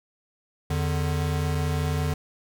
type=tone pair together; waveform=square; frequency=83.46 / 148.7 Hz; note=E2 / D3; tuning=+22 / +22 cents; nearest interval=minor seventh; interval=1000 cents; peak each=-27 dBFS; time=0.7-2.14 s; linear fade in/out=5 ms; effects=none